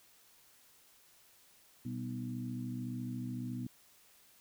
harmonic tone with a mistuned harmonic, 61.74 Hz, B1, in tune, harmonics 2 / 3 / 4 / 5, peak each -41 / -46 / -40 / -49 dBFS, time 1.85-3.67 s, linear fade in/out 5 ms, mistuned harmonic 3, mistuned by +71 cents, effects white hiss -64 dBFS RMS until 4.4 s

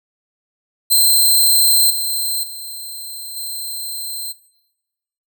5% pulse tone with level steps, 4119 Hz, C8, 28 cents flat, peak -3 / -11 / -21 / -17 dBFS, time 0.9-4.33 s, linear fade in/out 20 ms, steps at 1.9 / 2.43 / 3.36 s, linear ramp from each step 5 ms, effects noise-tail reverb RT60 1.0 s tail -19 dB re dry

